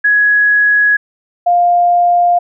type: tone pair in turn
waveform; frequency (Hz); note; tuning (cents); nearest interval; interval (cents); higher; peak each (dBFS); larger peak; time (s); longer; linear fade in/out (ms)
sine; 1674 / 702.2; G#6 / F5; +13 / +9; octave + minor third; 1504; first; -7; neither; 0.04-0.97 / 1.46-2.39; neither; 10
effects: none